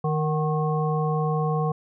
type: harmonic tone with a mistuned harmonic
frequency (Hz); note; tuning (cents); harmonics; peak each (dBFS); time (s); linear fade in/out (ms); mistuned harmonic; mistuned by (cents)
155.2; D#3; -4; 1 / 3 / 5 / 7; -23 / -28 / -30 / -31; 0.04-1.72; 5; 5; -57
effects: none